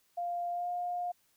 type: tone with pitch glide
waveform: sine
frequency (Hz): 698.5 to 709.1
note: F5 to F5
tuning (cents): 0 to +26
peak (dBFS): -32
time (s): 0.17-1.12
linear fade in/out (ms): 10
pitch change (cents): +26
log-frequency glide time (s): 0.51-0.68
effects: white hiss -71 dBFS RMS until 1.36 s